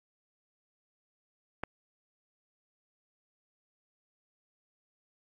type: click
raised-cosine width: 0.5 ms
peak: -18 dBFS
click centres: 1.636 s
effects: AAC 32 kbps